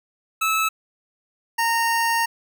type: tone pair in turn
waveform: 25% pulse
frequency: 1304 / 922.1 Hz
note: E6 / A#5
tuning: -19 / -19 cents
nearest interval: tritone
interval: 600 cents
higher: first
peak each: -15 dBFS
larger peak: neither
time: 0.41-0.69 / 1.58-2.26 s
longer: second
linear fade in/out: 10 ms
effects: none